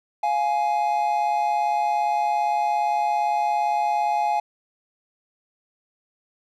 triangle tone pair together, 698.5 / 836 Hz, F5 / G#5, 0 / +11 cents, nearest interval minor third, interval 311 cents, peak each -23 / -19 dBFS, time 0.23-4.4 s, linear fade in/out 5 ms, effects none

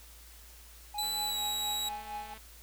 triangle tone with tremolo, 830.6 Hz, G#5, in tune, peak -33 dBFS, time 0.94-2.34 s, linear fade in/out 5 ms, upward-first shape triangle, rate 4.3 Hz, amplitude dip 80%
sawtooth tone with pitch glide, 3980 to 3873 Hz, B7 to B7, +13 to -35 cents, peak -29 dBFS, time 0.98-1.89 s, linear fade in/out 5 ms, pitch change -48 cents, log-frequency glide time 1.24-1.39 s
click train, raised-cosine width 0.3 ms, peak -35 dBFS, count 297, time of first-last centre 1.03-2.375 s, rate 220 Hz
effects added 57 Hz sine -53 dBFS peak until 2.62 s + white hiss -55 dBFS RMS until 2.62 s

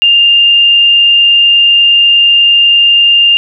sine tone with frequency modulation, 2804 Hz, F7, 6 cents sharp, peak -3 dBFS, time 0.02-3.37 s, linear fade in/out 0 ms, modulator 28.4 Hz, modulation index 0.63, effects none

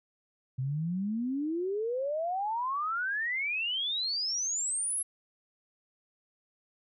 sine exponential sweep, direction up, 125.6 to 11175 Hz, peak -29 dBFS, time 0.58-5.03 s, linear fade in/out 10 ms, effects none

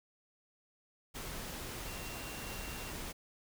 sine tone in noise, 2753 Hz, F7, 25 cents flat, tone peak -51 dBFS, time 1.86-2.92 s, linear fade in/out 20 ms, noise pink, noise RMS -43 dBFS, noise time 1.14-3.13 s, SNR -11 dB, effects none

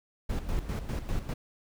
brown noise with tremolo, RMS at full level -30 dBFS, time 0.29-1.34 s, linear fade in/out 10 ms, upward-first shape square, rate 5 Hz, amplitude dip 65%, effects none

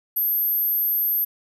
sine tone, 12870 Hz, G9, 44 cents sharp, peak -19 dBFS, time 0.16-1.25 s, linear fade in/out 10 ms, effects none

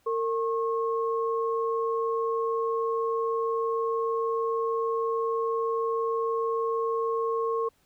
sine tone pair together, 456.6 / 1086 Hz, A#4 / C#6, -36 / -36 cents, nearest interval octave + minor third, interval 1500 cents, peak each -26 / -30 dBFS, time 0.06-7.69 s, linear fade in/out 10 ms, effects pink hiss -67 dBFS RMS until 7.85 s

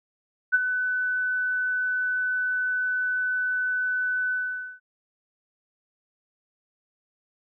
sine tone with ADSR envelope, 1501 Hz, F#6, 24 cents sharp, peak -14 dBFS, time 0.52-4.8 s, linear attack 25 ms, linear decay 30 ms, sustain -9 dB, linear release 490 ms, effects none

